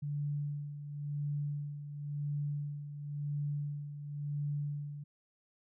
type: tone with tremolo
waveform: sine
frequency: 145.5 Hz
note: D3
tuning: 16 cents flat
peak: -32 dBFS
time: 0.02-5.04 s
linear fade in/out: 10 ms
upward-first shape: sine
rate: 0.95 Hz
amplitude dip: 65%
effects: none